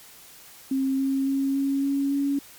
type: tone with pitch steps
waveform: sine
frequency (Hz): 267.6 / 270.1 / 272.6 / 275.1 / 277.7 / 280.3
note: C4 / C#4 / C#4 / C#4 / C#4 / C#4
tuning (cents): +39 / -45 / -29 / -13 / +3 / +19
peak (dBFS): -21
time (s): 0.71-2.39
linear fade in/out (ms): 5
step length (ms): 280
effects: white hiss -48 dBFS RMS until 2.58 s + MP3 96 kbps